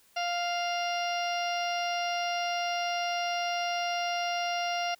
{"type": "harmonic tone", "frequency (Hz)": 698.5, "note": "F5", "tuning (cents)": 0, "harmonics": [1, 2, 3, 4, 5, 6, 7, 8], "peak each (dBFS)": [-30, -38, -39, -36, -48, -45, -45, -41], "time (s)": [0.16, 4.95], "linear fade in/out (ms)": 10, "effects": ["white hiss -63 dBFS RMS until 4.99 s"]}